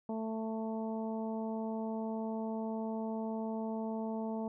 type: harmonic tone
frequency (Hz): 221.7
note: A3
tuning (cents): +13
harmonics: 1 / 2 / 3 / 4 / 5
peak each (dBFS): -36 / -42 / -43 / -45 / -57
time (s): 0.09-4.48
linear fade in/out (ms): 2
effects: none